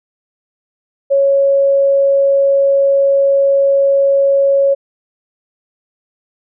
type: tone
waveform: sine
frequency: 553 Hz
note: C#5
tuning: 4 cents flat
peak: -8 dBFS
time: 1.1-4.75 s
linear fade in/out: 20 ms
effects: none